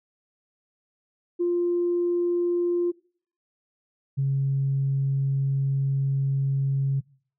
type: tone pair in turn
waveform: sine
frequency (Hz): 349.2 / 136.79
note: F4 / C#3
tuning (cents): 0 / -23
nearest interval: octave + major third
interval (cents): 1623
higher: first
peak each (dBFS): -20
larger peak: neither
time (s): 1.39-2.92 / 4.17-7.01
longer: second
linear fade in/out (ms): 20
effects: noise-tail reverb RT60 0.5 s tail -23 dB re dry + tanh soft clip ceiling -16 dBFS